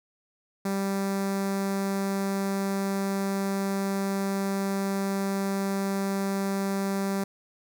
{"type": "tone with notch filter", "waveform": "sawtooth", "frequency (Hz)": 196, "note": "G3", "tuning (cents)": 0, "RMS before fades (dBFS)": -28, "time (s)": [0.65, 7.24], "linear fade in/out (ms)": 5, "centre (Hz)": 3000, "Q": 1.3, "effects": []}